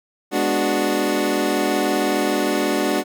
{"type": "chord", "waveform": "25% pulse", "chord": "G# half-diminished seventh", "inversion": "none", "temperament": "equal", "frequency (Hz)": [207.7, 246.9, 293.7, 370], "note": ["G#3", "B3", "D4", "F#4"], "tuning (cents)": [0, 0, 0, 0], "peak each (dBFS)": [-22, -23, -18, -19], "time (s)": [0.31, 3.04], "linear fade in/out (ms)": 50, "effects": []}